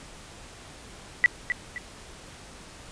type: tone with echo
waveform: sine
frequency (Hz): 1962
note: B6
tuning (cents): -12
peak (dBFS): -13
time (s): 1.24-1.26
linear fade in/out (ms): 0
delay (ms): 260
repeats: 2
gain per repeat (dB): -9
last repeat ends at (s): 1.78
effects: pink hiss -46 dBFS RMS until 2.91 s + resampled to 22050 Hz